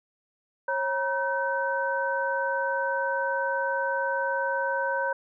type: tone cluster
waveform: sine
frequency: 544 / 953 / 1532 Hz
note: C#5 / A#5 / G6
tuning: -33 / +38 / -40 cents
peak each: -29 dBFS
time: 0.68-5.13 s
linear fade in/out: 5 ms
effects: none